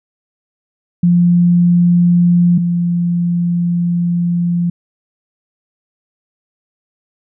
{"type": "tone pair in turn", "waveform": "sine", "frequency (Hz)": [174.5, 173.29], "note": ["F3", "F3"], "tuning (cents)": [-1, -13], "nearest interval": "unison", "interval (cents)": 12, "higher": "first", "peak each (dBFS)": [-7, -12], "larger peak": "first", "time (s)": [[1.03, 2.58], [2.58, 4.7]], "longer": "second", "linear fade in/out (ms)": 5, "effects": []}